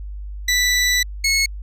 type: tone pair in turn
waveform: 20% pulse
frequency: 1975.5 / 2187 Hz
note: B6 / C#7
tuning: 0 / -24 cents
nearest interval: major second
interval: 176 cents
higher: second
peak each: -10 dBFS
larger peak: neither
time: 0.48-1.03 / 1.24-1.46 s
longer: first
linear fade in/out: 5 ms
effects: added 50 Hz sine -28 dBFS peak until 1.62 s + resampled to 32000 Hz